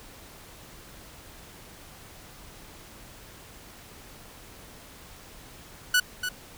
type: tone with echo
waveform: sawtooth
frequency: 1480 Hz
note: F#6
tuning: in tune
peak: -15 dBFS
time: 5.94-6 s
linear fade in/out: 5 ms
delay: 290 ms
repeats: 1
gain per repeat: -9 dB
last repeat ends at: 6.29 s
effects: pink hiss -48 dBFS RMS until 6.57 s